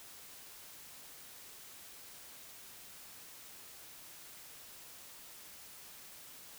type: silence
effects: white hiss -53 dBFS RMS until 6.58 s